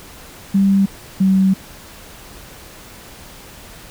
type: tone pair in turn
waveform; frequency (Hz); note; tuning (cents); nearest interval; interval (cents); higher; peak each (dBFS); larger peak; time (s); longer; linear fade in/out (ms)
sine; 195.9 / 190.98; G3 / G3; -1 / -45; unison; 44; first; -10; neither; 0.54-0.86 / 1.2-1.54; second; 10
effects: pink hiss -39 dBFS RMS until 3.9 s